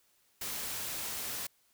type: noise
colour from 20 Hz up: white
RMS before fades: -38 dBFS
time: 0.41-1.47 s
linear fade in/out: 5 ms
effects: white hiss -70 dBFS RMS until 1.73 s